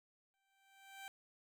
15% pulse tone with exponential growth, 781 Hz, G5, 7 cents flat, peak -40 dBFS, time 0.34-1.08 s, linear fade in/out 0 ms, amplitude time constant 160 ms, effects none

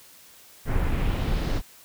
brown noise with low-pass filter sweep, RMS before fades -24 dBFS, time 0.65-1.62 s, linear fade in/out 50 ms, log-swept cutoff 1900 to 5600 Hz, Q 1.4, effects white hiss -51 dBFS RMS until 1.84 s

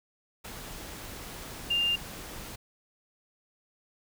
sine tone in noise, 2800 Hz, F7, 4 cents sharp, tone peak -24 dBFS, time 1.7-1.96 s, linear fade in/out 10 ms, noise pink, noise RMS -42 dBFS, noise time 0.44-2.56 s, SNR +15 dB, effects none

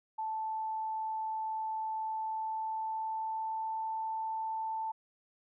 sine tone with pitch glide, 878 to 885.1 Hz, A5 to A5, -4 to +10 cents, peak -33 dBFS, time 0.18-4.92 s, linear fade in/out 10 ms, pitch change +14 cents, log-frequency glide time 2.05-3.8 s, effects none

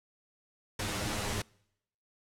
pink noise with comb filter, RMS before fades -34 dBFS, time 0.79-1.42 s, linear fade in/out 5 ms, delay 9.7 ms, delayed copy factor +0.8, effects noise-tail reverb RT60 0.8 s tail -26 dB re dry + low-pass 10000 Hz 12 dB/octave

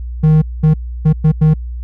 triangle tone bursts at uneven times, 155.56 Hz, D#3, in tune, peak -4 dBFS, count 5, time 0.23-0.42 / 0.63-0.74 / 1.05-1.13 / 1.24-1.32 / 1.41-1.54 s, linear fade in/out 10 ms, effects added 60 Hz sine -21 dBFS peak until 1.83 s

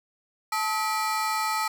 35% pulse ring-modulated tone, 1078 Hz, C#6, 49 cents flat, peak -20 dBFS, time 0.52-1.68 s, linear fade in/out 5 ms, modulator 203 Hz, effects none

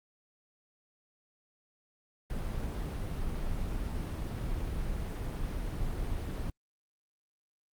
brown noise, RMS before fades -34 dBFS, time 2.3-6.5 s, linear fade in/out 2 ms, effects Opus 32 kbps

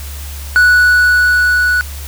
triangle tone with level ramp, 1475 Hz, F#6, 6 cents flat, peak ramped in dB -3 to -8 dBFS, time 0.56-1.81 s, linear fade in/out 0 ms, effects added 71 Hz sine -24 dBFS peak until 2.07 s + white hiss -32 dBFS RMS until 2.07 s

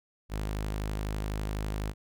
sawtooth tone, 52 Hz, G#1, 3 cents sharp, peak -27 dBFS, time 0.29-1.94 s, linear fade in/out 50 ms, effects none

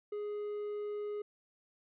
triangle tone, 415.9 Hz, G#4, 2 cents sharp, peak -34 dBFS, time 0.12-1.22 s, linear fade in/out 5 ms, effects resampled to 8000 Hz

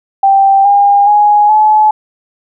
sine tone with pitch steps, 784 / 807.4 / 831.6 / 856.4 Hz, G5 / G#5 / G#5 / A5, 0 / -49 / +2 / -47 cents, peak -4 dBFS, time 0.23-1.91 s, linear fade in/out 5 ms, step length 420 ms, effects none

